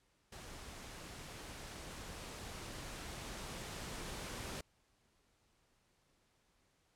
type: noise with level ramp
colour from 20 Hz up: pink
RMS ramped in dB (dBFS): -51 to -44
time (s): 0.32-4.61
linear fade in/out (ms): 5
effects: pink hiss -75 dBFS RMS until 6.95 s + low-pass 10000 Hz 12 dB/octave